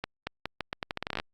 accelerating click train, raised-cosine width 0.3 ms, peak -15 dBFS, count 16, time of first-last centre 0.04-1.199 s, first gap 230 ms, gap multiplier 0.81, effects Opus 48 kbps

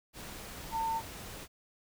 sine tone in noise, 902 Hz, A5, 43 cents sharp, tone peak -30 dBFS, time 0.71-1.02 s, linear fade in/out 50 ms, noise pink, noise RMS -45 dBFS, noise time 0.13-1.48 s, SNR +12 dB, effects none

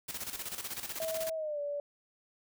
white noise with tremolo, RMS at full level -38 dBFS, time 0.08-1.3 s, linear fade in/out 10 ms, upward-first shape square, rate 16 Hz, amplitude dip 65%
sine tone with pitch glide, 645 to 578 Hz, E5 to D5, -38 to -28 cents, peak -33 dBFS, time 1-1.8 s, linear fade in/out 2 ms, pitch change -190 cents, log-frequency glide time 1.34-1.6 s
effects none

